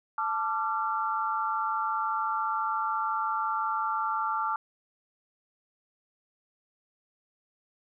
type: chord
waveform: sine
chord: D minor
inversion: second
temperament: equal with one note detuned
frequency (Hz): 880 / 1174.7 / 1369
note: A5 / D6 / F6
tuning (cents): 0 / 0 / -35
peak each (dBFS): -31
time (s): 0.18-4.56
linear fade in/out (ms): 2
effects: none